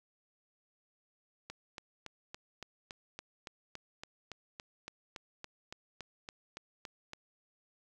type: click train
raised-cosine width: 0.2 ms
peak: -26 dBFS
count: 21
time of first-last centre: 1.5-7.134 s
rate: 3.55 Hz
effects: 11-bit